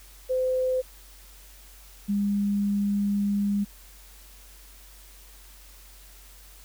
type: tone pair in turn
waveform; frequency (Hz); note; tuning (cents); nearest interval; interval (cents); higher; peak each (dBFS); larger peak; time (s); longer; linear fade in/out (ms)
sine; 513 / 202.5; C5 / G#3; -34 / -43; octave + major third; 1609; first; -22; neither; 0.29-0.82 / 2.08-3.65; second; 20
effects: added 47 Hz sine -49 dBFS peak until 6.64 s + white hiss -52 dBFS RMS until 6.64 s